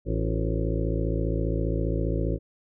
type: harmonic tone with a mistuned harmonic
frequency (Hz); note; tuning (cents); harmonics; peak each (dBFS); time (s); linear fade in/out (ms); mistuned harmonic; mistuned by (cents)
55; A1; 0; 1 / 2 / 3 / 5 / 6 / 7 / 8 / 9 / 10; -27 / -30 / -32 / -34 / -35 / -35 / -36 / -37 / -37; 0.05-2.39; 50; 7; -92
effects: none